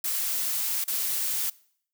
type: noise with dropouts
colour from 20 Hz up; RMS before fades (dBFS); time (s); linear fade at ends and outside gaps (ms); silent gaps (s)
blue; -28; 0.04-1.5; 5; 0.842-0.878
effects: noise-tail reverb RT60 0.6 s tail -22 dB re dry